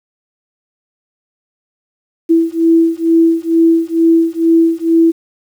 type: beating tone pair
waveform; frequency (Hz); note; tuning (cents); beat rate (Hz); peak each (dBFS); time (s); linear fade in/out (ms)
sine; 328.9 / 331.1; E4 / E4; -4 / +8; 2.2; -11; 2.29-5.12; 20
effects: 7-bit